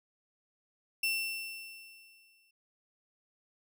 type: tone with exponential decay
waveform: 35% pulse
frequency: 2700 Hz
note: E7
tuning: 41 cents sharp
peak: -26 dBFS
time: 1.03-2.51 s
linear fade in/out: 5 ms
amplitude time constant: 320 ms
effects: none